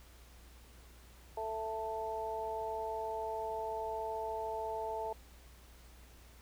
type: harmonic tone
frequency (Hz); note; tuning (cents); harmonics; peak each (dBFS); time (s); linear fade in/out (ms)
220.8; A3; +6; 2 / 3 / 4; -41 / -41 / -39; 1.37-5.13; 5
effects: added 60 Hz sine -56 dBFS peak until 6.41 s + pink hiss -61 dBFS RMS until 6.41 s